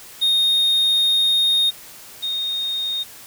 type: tone pair in turn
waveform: triangle / sine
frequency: 3701 / 3701 Hz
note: A#7 / A#7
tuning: -13 / -13 cents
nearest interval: unison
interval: 0 cents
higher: neither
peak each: -13 / -21 dBFS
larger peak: first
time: 0.21-1.71 / 2.22-3.04 s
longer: first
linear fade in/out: 20 ms
effects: white hiss -41 dBFS RMS until 3.26 s